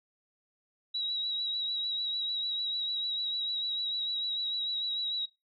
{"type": "tone with vibrato", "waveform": "sine", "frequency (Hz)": 3876, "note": "B7", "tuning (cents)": -33, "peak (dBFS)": -30, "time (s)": [0.94, 5.26], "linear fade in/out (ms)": 10, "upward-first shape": "sine", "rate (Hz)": 6.7, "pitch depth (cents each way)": 30, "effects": ["noise-tail reverb RT60 0.2 s tail -20 dB re dry"]}